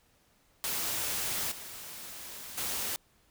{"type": "noise with level steps", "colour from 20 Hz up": "white", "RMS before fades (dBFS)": [-33, -44, -34], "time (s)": [0.64, 2.96], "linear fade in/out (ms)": 0, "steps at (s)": [1.51, 2.57], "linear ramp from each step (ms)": 10, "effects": ["pink hiss -67 dBFS RMS until 3.3 s"]}